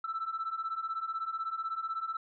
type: beating tone pair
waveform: sine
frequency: 1314 / 1330 Hz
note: E6 / E6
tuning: -6 / +15 cents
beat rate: 16 Hz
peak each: -36 / -34 dBFS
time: 0.04-2.17 s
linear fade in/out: 5 ms
effects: tanh soft clip ceiling -28 dBFS